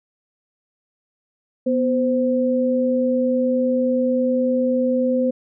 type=tone pair together; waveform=sine; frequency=246.9 / 517.3 Hz; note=B3 / C5; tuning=0 / -20 cents; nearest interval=octave + minor second; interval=1280 cents; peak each=-19 dBFS; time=1.66-5.31 s; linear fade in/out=10 ms; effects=none